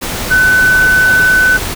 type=tone in noise; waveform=sine; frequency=1506 Hz; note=F#6; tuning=30 cents sharp; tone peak=-6 dBFS; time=0.3-1.58 s; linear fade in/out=20 ms; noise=pink; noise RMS=-19 dBFS; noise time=0.01-1.75 s; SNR=+10 dB; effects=none